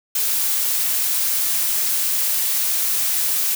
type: noise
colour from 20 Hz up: blue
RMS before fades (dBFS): -20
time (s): 0.15-3.55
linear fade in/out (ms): 5
effects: none